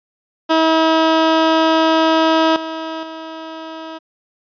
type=tone with level steps; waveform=15% pulse; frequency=321.4 Hz; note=E4; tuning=44 cents flat; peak=-5 / -17 / -22 dBFS; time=0.49-3.99 s; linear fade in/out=20 ms; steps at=2.56 / 3.03 s; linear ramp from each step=2 ms; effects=resampled to 11025 Hz